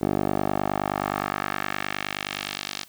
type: tone with band-pass filter sweep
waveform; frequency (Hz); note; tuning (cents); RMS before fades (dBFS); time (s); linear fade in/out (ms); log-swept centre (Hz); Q
10% pulse; 49.61; G1; +21; -28; 0.01-2.84; 10; 430 to 4500; 1.3
effects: white hiss -53 dBFS RMS until 2.88 s